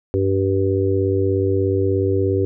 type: harmonic tone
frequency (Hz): 96.8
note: G2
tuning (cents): -21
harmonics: 1 / 3 / 4 / 5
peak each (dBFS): -20 / -24 / -19 / -24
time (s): 0.14-2.45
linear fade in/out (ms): 0
effects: none